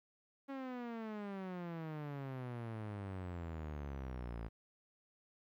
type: exponential sweep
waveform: sawtooth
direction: down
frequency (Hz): 277.2 to 55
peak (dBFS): -38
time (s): 0.48-4.49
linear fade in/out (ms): 20
effects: low-pass 2000 Hz 12 dB/octave + 13-bit